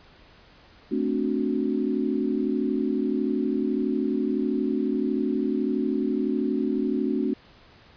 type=chord; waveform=sine; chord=D dominant seventh; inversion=second; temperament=equal; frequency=220 / 261.6 / 293.7 / 370 Hz; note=A3 / C4 / D4 / F#4; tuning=0 / 0 / 0 / 0 cents; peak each=-28 / -27 / -28 / -29 dBFS; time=0.91-7.34 s; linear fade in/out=10 ms; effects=pink hiss -53 dBFS RMS until 7.96 s + resampled to 11025 Hz